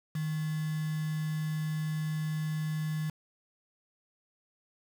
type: tone with quantisation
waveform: sine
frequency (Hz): 155.56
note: D#3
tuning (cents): 0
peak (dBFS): -30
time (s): 0.15-3.1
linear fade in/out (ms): 5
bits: 7
effects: none